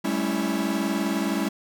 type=chord; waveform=45% pulse; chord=A dominant seventh; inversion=third; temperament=equal with one note detuned; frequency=196 / 215.5 / 277.2 / 329.6 Hz; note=G3 / A3 / C#4 / E4; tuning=0 / -36 / 0 / 0 cents; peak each=-29 dBFS; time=0.04-1.49 s; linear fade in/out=10 ms; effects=none